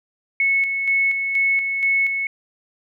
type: tone with tremolo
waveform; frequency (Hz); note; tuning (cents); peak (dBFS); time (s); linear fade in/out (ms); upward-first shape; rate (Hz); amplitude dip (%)
sine; 2200; C#7; -14; -15; 0.4-2.27; 2; square; 2.1; 45
effects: none